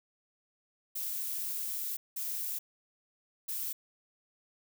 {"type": "noise bursts at uneven times", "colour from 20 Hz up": "violet", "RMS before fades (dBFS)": -36, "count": 3, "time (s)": [[0.95, 1.97], [2.16, 2.59], [3.48, 3.73]], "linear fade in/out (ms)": 10, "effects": []}